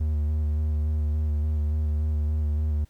triangle tone with vibrato, 75.8 Hz, D#2, 45 cents flat, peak -20 dBFS, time 0-2.85 s, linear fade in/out 10 ms, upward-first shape square, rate 3.5 Hz, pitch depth 21 cents each way, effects pink hiss -64 dBFS RMS until 2.89 s

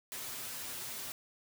white noise with comb filter, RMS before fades -42 dBFS, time 0.12-1.12 s, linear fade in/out 0 ms, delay 7.8 ms, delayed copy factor +0.8, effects none

